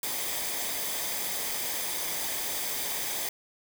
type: noise with comb filter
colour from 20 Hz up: white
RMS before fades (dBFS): -32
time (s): 0.03-3.29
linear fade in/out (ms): 2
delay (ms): 0.72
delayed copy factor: -0.5
effects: none